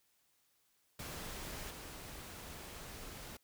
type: noise with level steps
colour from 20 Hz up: pink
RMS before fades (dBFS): -45 / -49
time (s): 0.99-3.37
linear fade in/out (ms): 5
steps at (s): 1.7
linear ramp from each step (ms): 10
effects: white hiss -75 dBFS RMS until 3.43 s